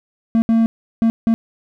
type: tone bursts at uneven times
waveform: triangle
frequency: 226.9 Hz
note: A#3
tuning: 47 cents flat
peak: -9 dBFS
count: 4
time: 0.35-0.42 / 0.49-0.66 / 1.02-1.1 / 1.27-1.34 s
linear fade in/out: 0 ms
effects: none